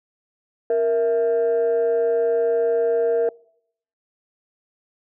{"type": "tone pair together", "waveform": "sine", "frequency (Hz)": [466.2, 659.3], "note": ["A#4", "E5"], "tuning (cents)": [0, 0], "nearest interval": "tritone", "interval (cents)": 600, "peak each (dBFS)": [-16, -22], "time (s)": [0.7, 3.29], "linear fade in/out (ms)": 2, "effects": ["noise-tail reverb RT60 0.7 s tail -26 dB re dry", "tanh soft clip ceiling -13 dBFS"]}